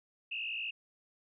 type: tone with frequency modulation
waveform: sine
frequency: 2700 Hz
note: E7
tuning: 41 cents sharp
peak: -35 dBFS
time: 0.31-0.71 s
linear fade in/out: 10 ms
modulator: 56.5 Hz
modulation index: 2.7
effects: none